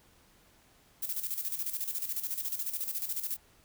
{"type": "noise with tremolo", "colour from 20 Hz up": "violet", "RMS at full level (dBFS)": -33, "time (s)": [1.02, 3.37], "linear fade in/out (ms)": 10, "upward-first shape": "square", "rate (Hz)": 14, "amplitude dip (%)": 65, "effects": ["pink hiss -63 dBFS RMS until 3.64 s"]}